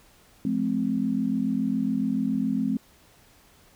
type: chord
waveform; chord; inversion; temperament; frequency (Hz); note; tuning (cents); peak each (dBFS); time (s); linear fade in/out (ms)
sine; F major; none; equal with one note detuned; 174.61 / 214.5 / 261.6; F3 / A3 / C4; 0 / -44 / 0; -31 / -26 / -26; 0.45-2.77; 2
effects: pink hiss -57 dBFS RMS until 3.75 s